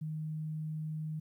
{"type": "tone", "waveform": "sine", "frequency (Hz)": 155.56, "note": "D#3", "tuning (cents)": 0, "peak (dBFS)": -35, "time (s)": [0.01, 1.2], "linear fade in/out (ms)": 10, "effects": ["12-bit"]}